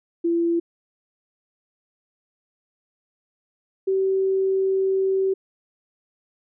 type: tone pair in turn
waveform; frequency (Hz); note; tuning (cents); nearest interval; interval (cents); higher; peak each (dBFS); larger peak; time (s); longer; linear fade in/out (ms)
sine; 338.4 / 383.7; E4 / G4; +45 / -37; major second; 218; second; -18; neither; 0.24-0.6 / 3.87-5.34; second; 10
effects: none